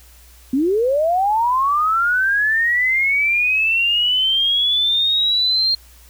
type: linear sweep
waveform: sine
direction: up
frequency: 247.7 to 4224 Hz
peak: -14 dBFS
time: 0.53-5.75 s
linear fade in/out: 5 ms
effects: added 60 Hz sine -45 dBFS peak until 6.09 s + white hiss -49 dBFS RMS until 6.09 s